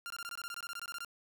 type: tone bursts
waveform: sawtooth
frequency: 1393 Hz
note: F6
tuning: 5 cents flat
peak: -36 dBFS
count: 16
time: 0.06-1.047 s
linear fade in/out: 0 ms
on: 42 ms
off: 21 ms
effects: none